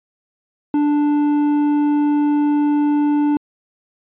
sine tone with hard clipping, 293.7 Hz, D4, in tune, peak -15 dBFS, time 0.74-3.37 s, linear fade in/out 2 ms, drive 6 dB, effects resampled to 8000 Hz

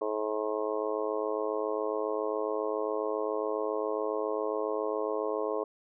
harmonic tone, 107.3 Hz, A2, 43 cents flat, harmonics 3 / 4 / 5 / 6 / 7 / 8 / 9 / 10, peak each -39 / -32 / -35 / -37 / -48 / -44 / -43 / -39 dBFS, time 0.01-5.64 s, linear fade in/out 5 ms, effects none

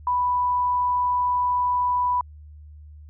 sine tone, 988 Hz, B5, in tune, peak -19 dBFS, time 0.07-2.21 s, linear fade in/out 2 ms, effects added 75 Hz sine -41 dBFS peak until 3.09 s

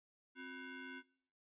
sawtooth ring-modulated tone, 622.3 Hz, D#5, in tune, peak -40 dBFS, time 0.35-1.03 s, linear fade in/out 50 ms, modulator 886 Hz, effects noise-tail reverb RT60 0.6 s tail -21 dB re dry + resampled to 8000 Hz

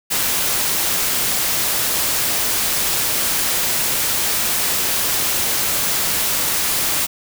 white noise, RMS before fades -19 dBFS, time 0.1-7.07 s, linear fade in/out 20 ms, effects none

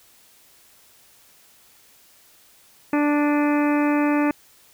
harmonic tone with a mistuned harmonic, 293.7 Hz, D4, in tune, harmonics 1 / 2 / 3 / 4 / 5 / 6 / 7 / 8 / 9, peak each -18 / -27 / -28 / -31 / -34 / -33 / -36 / -38 / -36 dBFS, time 2.93-4.31 s, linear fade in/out 2 ms, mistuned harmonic 9, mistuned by -64 cents, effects white hiss -54 dBFS RMS until 4.73 s

